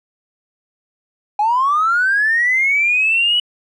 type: linear sweep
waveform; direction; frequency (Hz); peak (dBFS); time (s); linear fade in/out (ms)
triangle; up; 815 to 2960; -9; 1.39-3.4; 5
effects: tanh soft clip ceiling -10 dBFS + resampled to 24000 Hz